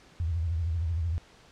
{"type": "tone with vibrato", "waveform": "sine", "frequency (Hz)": 82.9, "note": "E2", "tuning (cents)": 10, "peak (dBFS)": -26, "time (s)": [0.2, 1.18], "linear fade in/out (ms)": 0, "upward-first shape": "sine", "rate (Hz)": 13, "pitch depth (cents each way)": 120, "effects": ["pink hiss -56 dBFS RMS until 1.51 s", "low-pass 6000 Hz 12 dB/octave"]}